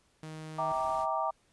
sawtooth tone, 156.8 Hz, D#3, 14 cents sharp, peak -37 dBFS, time 0.23-0.72 s, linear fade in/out 2 ms
sine chord, E half-diminished seventh, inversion none, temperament equal with one note detuned, 645.7 / 784 / 932.3 / 1174.7 Hz, E5 / G5 / Bb5 / D6, -36 / 0 / 0 / 0 cents, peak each -34 dBFS, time 0.58-1.31 s, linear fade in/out 10 ms
pink noise, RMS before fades -50 dBFS, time 0.69-1.07 s, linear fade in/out 50 ms
effects pink hiss -69 dBFS RMS until 1.52 s + resampled to 24000 Hz

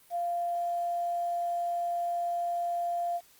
sine tone with quantisation, 694 Hz, F5, 11 cents flat, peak -28 dBFS, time 0.1-3.21 s, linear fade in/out 50 ms, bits 9, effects white hiss -60 dBFS RMS until 3.39 s + Opus 32 kbps

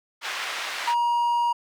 white band-pass noise, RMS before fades -31 dBFS, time 0.21-0.95 s, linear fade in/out 50 ms, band 860 to 2800 Hz, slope 12 dB/octave
triangle tone, 950 Hz, A#5, 33 cents sharp, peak -18 dBFS, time 0.87-1.53 s, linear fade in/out 10 ms
effects none

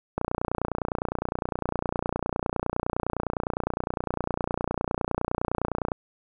click train, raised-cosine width 1 ms, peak -12 dBFS, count 172, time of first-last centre 0.18-5.918 s, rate 29.8 Hz, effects none

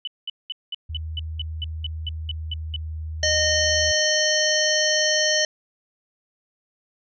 sine tone bursts, 2988 Hz, F#7, 16 cents sharp, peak -26 dBFS, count 13, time 0.05-2.762 s, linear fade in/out 2 ms, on 24 ms, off 200 ms
sine tone with pitch glide, 79.4 to 78.85 Hz, D#2 to D#2, +36 to +24 cents, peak -28 dBFS, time 0.89-3.92 s, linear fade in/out 10 ms, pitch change -12 cents, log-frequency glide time 1.99-2.92 s
harmonic tone, 614 Hz, D#5, 23 cents flat, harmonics 1 / 3 / 5 / 7 / 9 / 10, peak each -24 / -24 / -26 / -27 / -26 / -25 dBFS, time 3.23-5.45 s, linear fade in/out 2 ms
effects none

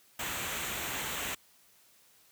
pink noise with comb filter, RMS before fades -36 dBFS, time 0.19-1.35 s, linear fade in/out 5 ms, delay 0.2 ms, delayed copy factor -0.6, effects white hiss -63 dBFS RMS until 2.31 s + high-pass 60 Hz 12 dB/octave

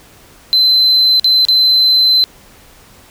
sine tone with dropouts, 4062 Hz, B7, 48 cents sharp, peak -5 dBFS, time 0.53-2.24 s, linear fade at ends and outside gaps 0 ms, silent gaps 1.197-1.244 / 1.451-1.485 s, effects tanh soft clip ceiling -5 dBFS + pink hiss -43 dBFS RMS until 3.1 s

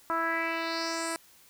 10% pulse tone with low-pass filter sweep, 329.6 Hz, E4, in tune, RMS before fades -31 dBFS, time 0.1-1.16 s, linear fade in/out 0 ms, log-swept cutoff 1200 to 10000 Hz, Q 3.4, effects white hiss -58 dBFS RMS until 1.49 s

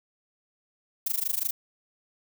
violet noise with amplitude modulation, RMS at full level -25 dBFS, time 1.06-1.51 s, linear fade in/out 5 ms, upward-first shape sine, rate 25.6 Hz, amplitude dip 95%, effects none

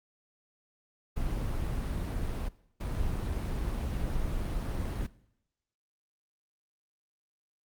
brown noise bursts at uneven times, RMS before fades -32 dBFS, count 2, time 1.16-2.49 / 2.8-5.07 s, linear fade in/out 10 ms, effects noise-tail reverb RT60 0.8 s tail -20 dB re dry + Opus 32 kbps

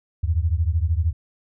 sine beating tone pair, 77.4 / 90.4 Hz, D#2 / F#2, -9 / -40 cents, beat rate 13 Hz, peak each -20 / -22 dBFS, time 0.23-1.13 s, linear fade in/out 10 ms, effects none

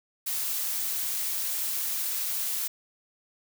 blue noise, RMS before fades -30 dBFS, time 0.26-2.68 s, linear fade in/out 10 ms, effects none

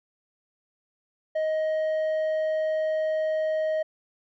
square tone with low-pass filter, 627 Hz, D#5, 13 cents sharp, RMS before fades -26 dBFS, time 1.35-3.83 s, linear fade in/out 10 ms, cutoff 1300 Hz, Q 0.62, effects none

